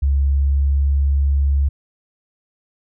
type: tone with pitch glide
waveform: sine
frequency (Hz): 69.3 to 69.82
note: C#2 to C#2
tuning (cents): 0 to +13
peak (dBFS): -13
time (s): 0.02-1.69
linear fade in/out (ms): 10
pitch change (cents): +13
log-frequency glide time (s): 0.2-0.89
effects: none